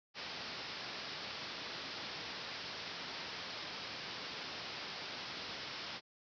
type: low-pass noise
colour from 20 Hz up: white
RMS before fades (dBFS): -45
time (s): 0.14-6.01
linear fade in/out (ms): 50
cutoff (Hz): 5400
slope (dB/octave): 96
effects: high-pass 100 Hz 12 dB/octave